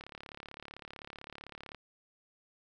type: click train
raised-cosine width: 0.3 ms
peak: -29 dBFS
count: 63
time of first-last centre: 0.01-1.747 s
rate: 35.7 Hz
effects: none